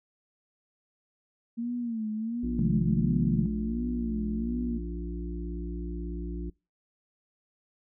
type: tone with vibrato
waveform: sine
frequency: 228.5 Hz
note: A#3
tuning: 34 cents flat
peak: -29 dBFS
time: 1.57-4.79 s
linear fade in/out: 20 ms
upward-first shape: sine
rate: 1.4 Hz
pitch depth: 110 cents each way
type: harmonic tone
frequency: 58.27 Hz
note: A#1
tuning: in tune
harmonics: 1 / 3 / 5 / 6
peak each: -34 / -39 / -41 / -42 dBFS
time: 2.43-6.5 s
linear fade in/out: 5 ms
type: chord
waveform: sine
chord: F minor seventh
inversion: second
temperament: just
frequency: 130.96 / 157.15 / 174.61 / 209.5 Hz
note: C3 / Eb3 / F3 / Ab3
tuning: +2 / +18 / 0 / +15 cents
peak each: -30 dBFS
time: 2.59-3.46 s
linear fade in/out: 2 ms
effects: noise-tail reverb RT60 0.3 s tail -26 dB re dry